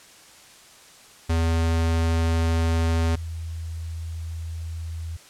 square / sine tone pair in turn, 82.4 / 82.11 Hz, E2 / E2, 0 / -6 cents, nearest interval unison, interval 6 cents, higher first, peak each -20 / -29 dBFS, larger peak first, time 1.29-3.16 / 3.16-5.17 s, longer second, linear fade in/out 10 ms, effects white hiss -49 dBFS RMS until 5.29 s + low-pass 9000 Hz 12 dB/octave

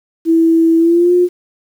sine tone with pitch glide, 328.4 to 356.1 Hz, E4 to F4, -6 to +34 cents, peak -7 dBFS, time 0.25-1.29 s, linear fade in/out 50 ms, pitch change +140 cents, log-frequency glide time 0.78-1.13 s, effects 7-bit

